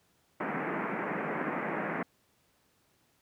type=band-pass noise; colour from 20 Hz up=pink; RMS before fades=-34 dBFS; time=0.4-2.03 s; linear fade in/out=5 ms; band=160 to 2200 Hz; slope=48 dB/octave; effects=pink hiss -70 dBFS RMS until 3.21 s + high-pass 80 Hz 12 dB/octave